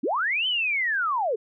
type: linear two-way sweep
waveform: sine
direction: up then down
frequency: 207.7 to 3100 to 397.3 Hz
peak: -22 dBFS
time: 0.03-1.36 s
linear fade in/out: 10 ms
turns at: 0.47 s
effects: none